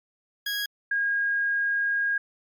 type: tone pair in turn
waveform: 20% pulse / sine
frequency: 1651 / 1630.2 Hz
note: G#6 / G#6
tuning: -11 / -33 cents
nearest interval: unison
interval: 22 cents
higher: first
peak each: -22 dBFS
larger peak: neither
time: 0.46-0.66 / 0.91-2.18 s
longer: second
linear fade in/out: 5 ms
effects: MP3 96 kbps